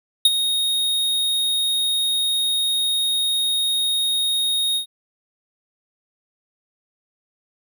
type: tone with ADSR envelope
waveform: square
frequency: 3729 Hz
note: A#7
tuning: in tune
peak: -9 dBFS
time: 0.25-4.86 s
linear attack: 4 ms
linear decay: 34 ms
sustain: -10 dB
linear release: 100 ms
effects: none